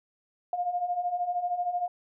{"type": "beating tone pair", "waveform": "sine", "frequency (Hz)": [700, 713], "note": ["F5", "F5"], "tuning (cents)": [4, 36], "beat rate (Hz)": 13, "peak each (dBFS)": [-33, -28], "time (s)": [0.53, 1.88], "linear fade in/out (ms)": 2, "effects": []}